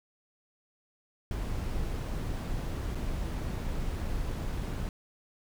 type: noise with dropouts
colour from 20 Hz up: brown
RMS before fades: -33 dBFS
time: 1.31-4.89 s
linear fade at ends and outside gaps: 1 ms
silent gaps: 2.949-2.954 s
effects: none